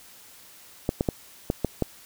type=clicks; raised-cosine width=2 ms; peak=-9 dBFS; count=6; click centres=0.891 / 1.009 / 1.088 / 1.501 / 1.647 / 1.823 s; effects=white hiss -50 dBFS RMS until 2.05 s